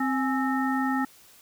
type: harmonic tone with a mistuned harmonic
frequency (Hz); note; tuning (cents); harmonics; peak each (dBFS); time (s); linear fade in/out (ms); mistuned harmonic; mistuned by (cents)
262.5; C4; +6; 1 / 3 / 5 / 7; -25 / -30 / -32 / -33; 0-1.05; 5; 3; +98
effects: white hiss -54 dBFS RMS until 1.41 s